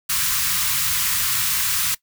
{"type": "band-stop noise", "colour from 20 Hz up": "white", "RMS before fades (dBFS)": -21, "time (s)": [0.09, 1.95], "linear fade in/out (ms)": 10, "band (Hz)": [180, 1000], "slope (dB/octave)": 48, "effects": ["noise-tail reverb RT60 0.1 s tail -20 dB re dry"]}